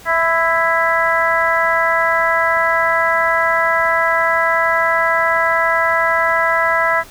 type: harmonic tone with a mistuned harmonic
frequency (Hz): 330.1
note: E4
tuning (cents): +2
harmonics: 2 / 3 / 4 / 5 / 6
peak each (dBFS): -19 / -19 / -19 / -19 / -19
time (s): 0.05-7.04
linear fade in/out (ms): 50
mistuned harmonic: 3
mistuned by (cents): +17
effects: pink hiss -40 dBFS RMS until 7.1 s